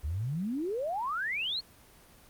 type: exponential sweep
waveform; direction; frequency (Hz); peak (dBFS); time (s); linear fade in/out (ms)
sine; up; 67.4 to 4453; -30; 0.03-1.61; 20
effects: pink hiss -57 dBFS RMS until 2.29 s + Opus 24 kbps